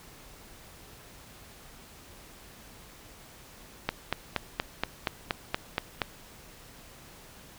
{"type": "click train", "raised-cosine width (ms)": 0.3, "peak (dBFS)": -10, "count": 10, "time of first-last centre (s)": [3.89, 6.018], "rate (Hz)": 4.23, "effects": ["pink hiss -51 dBFS RMS until 7.58 s"]}